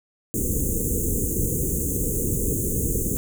pink band-stop noise, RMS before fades -24 dBFS, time 0.34-3.17 s, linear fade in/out 0 ms, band 500 to 6500 Hz, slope 96 dB/octave, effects none

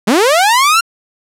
sawtooth linear sweep, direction up, 185 to 1400 Hz, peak -4 dBFS, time 0.07-0.81 s, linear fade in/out 10 ms, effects low-pass 12000 Hz 12 dB/octave

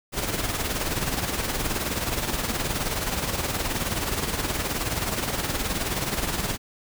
pink noise with tremolo, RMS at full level -25 dBFS, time 0.12-6.58 s, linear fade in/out 50 ms, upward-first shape sine, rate 19 Hz, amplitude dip 55%, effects none

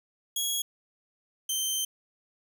15% pulse tone pair in turn, 3322 / 3114 Hz, G#7 / G7, 0 / -12 cents, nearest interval minor second, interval 112 cents, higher first, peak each -20 dBFS, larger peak neither, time 0.36-0.62 / 1.49-1.85 s, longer second, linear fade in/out 5 ms, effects none

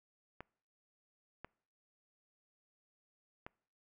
clicks, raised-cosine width 0.5 ms, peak -30 dBFS, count 3, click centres 0.406 / 1.446 / 3.465 s, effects noise-tail reverb RT60 0.6 s tail -26 dB re dry

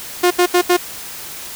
sawtooth tone bursts, 355.9 Hz, F4, 33 cents sharp, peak -6 dBFS, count 4, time 0.23-0.77 s, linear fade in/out 10 ms, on 78 ms, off 76 ms, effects white hiss -31 dBFS RMS until 1.55 s

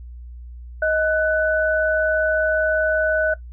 sine tone pair together, 627.7 / 1493 Hz, D#5 / F#6, +15 / +15 cents, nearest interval octave + minor third, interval 1500 cents, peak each -19 dBFS, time 0.82-3.34 s, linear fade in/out 5 ms, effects noise-tail reverb RT60 0.1 s tail -17 dB re dry + added 60 Hz sine -34 dBFS peak until 3.52 s

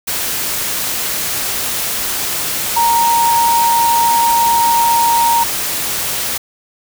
sine tone in noise, 932.3 Hz, A#5, in tune, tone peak -10 dBFS, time 2.76-5.44 s, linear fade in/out 10 ms, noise white, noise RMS -19 dBFS, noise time 0.07-6.38 s, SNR +6 dB, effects none

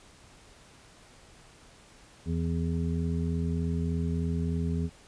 harmonic tone, 83.3 Hz, E2, 19 cents sharp, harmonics 1 / 2 / 3 / 5, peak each -30 / -30 / -35 / -40 dBFS, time 2.25-4.9 s, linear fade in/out 50 ms, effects pink hiss -55 dBFS RMS until 5.07 s + resampled to 22050 Hz

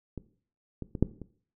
clicks, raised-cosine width 3 ms, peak -23 / -22 / -21 / -8 / -27 dBFS, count 5, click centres 0.177 / 0.823 / 0.952 / 1.026 / 1.217 s, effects noise-tail reverb RT60 0.5 s tail -17 dB re dry

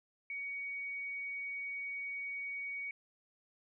sine tone, 2245 Hz, C#7, 21 cents sharp, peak -38 dBFS, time 0.3-2.91 s, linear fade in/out 2 ms, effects none

